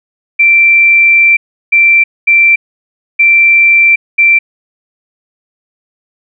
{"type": "tone bursts at uneven times", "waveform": "sine", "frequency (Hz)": 2349, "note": "D7", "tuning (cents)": 0, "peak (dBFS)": -3, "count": 5, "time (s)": [[0.39, 1.37], [1.72, 2.04], [2.27, 2.56], [3.19, 3.96], [4.18, 4.39]], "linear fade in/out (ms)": 10, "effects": []}